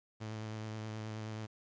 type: tone with vibrato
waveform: sawtooth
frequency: 109 Hz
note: A2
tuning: 16 cents flat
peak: -36 dBFS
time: 0.2-1.47 s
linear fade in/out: 20 ms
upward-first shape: triangle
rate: 9.4 Hz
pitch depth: 27 cents each way
effects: resampled to 16000 Hz + 11-bit